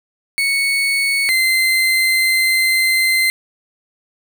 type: tone pair in turn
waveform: 35% pulse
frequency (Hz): 2217 / 2072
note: C#7 / C7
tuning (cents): 0 / -17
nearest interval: minor second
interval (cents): 117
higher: first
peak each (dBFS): -13 / -11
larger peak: second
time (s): 0.38-1.29 / 1.29-3.3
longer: second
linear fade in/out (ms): 0
effects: none